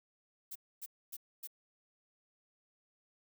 violet noise bursts, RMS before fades -44 dBFS, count 4, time 0.51-1.474 s, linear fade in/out 10 ms, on 46 ms, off 260 ms, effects none

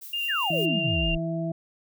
violet noise with tremolo, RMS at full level -40 dBFS, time 0.01-0.66 s, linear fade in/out 10 ms, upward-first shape triangle, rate 5.4 Hz, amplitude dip 60%
sine tone with vibrato, 2794 Hz, F7, in tune, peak -26 dBFS, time 0.13-1.15 s, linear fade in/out 5 ms, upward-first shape square, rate 6.7 Hz, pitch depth 10 cents each way
sine exponential sweep, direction down, 1970 to 30.87 Hz, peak -26 dBFS, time 0.28-1.18 s, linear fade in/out 20 ms
harmonic tone, 164.81 Hz, E3, in tune, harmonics 1 / 2 / 4, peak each -28 / -33 / -32 dBFS, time 0.5-1.52 s, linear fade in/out 5 ms
effects none

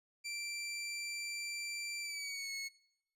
20% pulse tone with pitch glide, 2349 to 2192 Hz, D7 to C#7, 0 to -20 cents, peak -35 dBFS, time 0.24-2.69 s, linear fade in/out 20 ms, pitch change -120 cents, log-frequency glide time 2.01-2.51 s, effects noise-tail reverb RT60 0.7 s tail -18 dB re dry + resampled to 32000 Hz

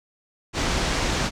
pink low-pass noise, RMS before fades -24 dBFS, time 0.53-1.31 s, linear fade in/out 50 ms, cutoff 7100 Hz, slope 24 dB/octave, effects none

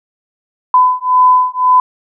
sine beating tone pair, 1006 / 1007.9 Hz, B5 / B5, +32 / +35 cents, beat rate 1.9 Hz, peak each -10 dBFS, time 0.74-1.8 s, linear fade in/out 2 ms, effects none

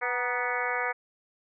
harmonic tone with a mistuned harmonic, 246.9 Hz, B3, in tune, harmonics 2 / 3 / 4 / 5 / 6 / 7 / 8 / 9, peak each -35 / -35 / -35 / -35 / -35 / -35 / -35 / -35 dBFS, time 0.01-0.93 s, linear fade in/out 20 ms, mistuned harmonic 4, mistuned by -61 cents, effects none

